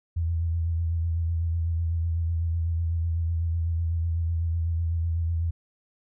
sine tone with vibrato, 83.2 Hz, E2, 17 cents sharp, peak -23 dBFS, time 0.16-5.51 s, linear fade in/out 10 ms, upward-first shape sine, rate 8 Hz, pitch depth 36 cents each way, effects none

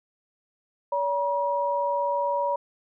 sine tone pair together, 570 / 957.8 Hz, C#5 / A#5, +48 / +47 cents, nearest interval major sixth, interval 899 cents, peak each -26 / -25 dBFS, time 0.92-2.56 s, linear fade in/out 5 ms, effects none

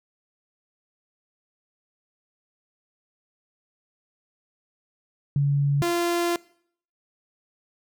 sine / sawtooth tone pair in turn, 141.9 / 344.8 Hz, C#3 / F4, +41 / -22 cents, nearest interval octave + minor third, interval 1537 cents, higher second, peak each -18 dBFS, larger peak neither, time 5.36-5.82 / 5.82-6.36 s, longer second, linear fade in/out 2 ms, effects noise-tail reverb RT60 0.6 s tail -22 dB re dry

